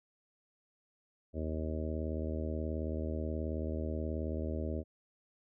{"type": "harmonic tone", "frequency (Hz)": 78.6, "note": "D#2", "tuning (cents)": 18, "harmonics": [1, 2, 3, 4, 5, 6, 7, 8], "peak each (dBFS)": [-36, -47, -41, -43, -44, -48, -45, -46], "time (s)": [1.33, 4.84], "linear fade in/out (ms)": 50, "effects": []}